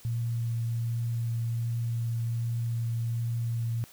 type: tone with vibrato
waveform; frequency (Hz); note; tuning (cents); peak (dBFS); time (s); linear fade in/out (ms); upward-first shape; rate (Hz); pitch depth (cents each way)
sine; 116.54; A#2; 0; -27; 0.05-3.84; 0; triangle; 1.3; 11
effects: white hiss -54 dBFS RMS until 3.92 s